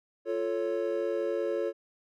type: chord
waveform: triangle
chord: F augmented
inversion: none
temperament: equal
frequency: 349.2 / 440 / 554.4 Hz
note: F4 / A4 / C#5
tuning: 0 / 0 / 0 cents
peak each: -31 / -30 / -30 dBFS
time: 0.25-1.73 s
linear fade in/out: 50 ms
effects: none